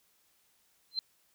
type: tone with exponential growth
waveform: sine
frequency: 4118 Hz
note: C8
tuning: 28 cents flat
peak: -25 dBFS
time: 0.91-0.99 s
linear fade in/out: 2 ms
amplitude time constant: 16 ms
effects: white hiss -70 dBFS RMS until 1.34 s